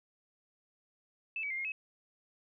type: tone with pitch steps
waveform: sine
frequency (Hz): 2629 / 2277 / 2103 / 2139 / 2569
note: E7 / C#7 / C7 / C7 / E7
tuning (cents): -5 / +46 / +8 / +38 / -45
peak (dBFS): -34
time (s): 1.36-1.72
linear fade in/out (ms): 2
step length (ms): 72
effects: none